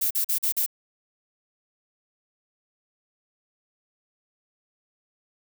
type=noise bursts; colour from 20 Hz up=violet; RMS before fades=-24 dBFS; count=5; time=0.01-0.663 s; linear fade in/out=10 ms; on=97 ms; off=42 ms; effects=none